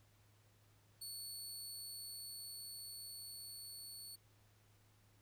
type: tone with level ramp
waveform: 20% pulse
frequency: 4435 Hz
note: C#8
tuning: in tune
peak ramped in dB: -40 to -44 dBFS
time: 1.01-4.16 s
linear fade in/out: 10 ms
effects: added 104 Hz sine -69 dBFS peak until 5.21 s + pink hiss -73 dBFS RMS until 5.21 s